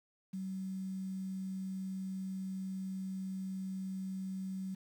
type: tone with quantisation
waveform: sine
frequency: 189.9 Hz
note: F#3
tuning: 45 cents sharp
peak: -37 dBFS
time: 0.33-4.75 s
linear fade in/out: 10 ms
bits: 10
effects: none